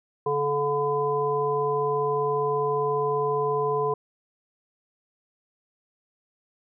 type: harmonic tone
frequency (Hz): 144.2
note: D3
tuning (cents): -31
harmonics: 1 / 3 / 5 / 7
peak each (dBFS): -34 / -24 / -33 / -27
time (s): 0.26-3.94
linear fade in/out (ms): 5
effects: none